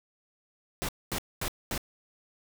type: noise bursts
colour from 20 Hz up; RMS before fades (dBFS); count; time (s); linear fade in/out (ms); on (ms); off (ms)
pink; -32; 4; 0.82-1.778; 0; 67; 230
effects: none